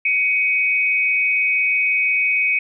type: tone pair together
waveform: sine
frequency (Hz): 2241 / 2515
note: C#7 / D#7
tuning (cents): +18 / +18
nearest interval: major second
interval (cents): 200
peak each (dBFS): -18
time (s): 0.05-2.59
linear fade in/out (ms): 5
effects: none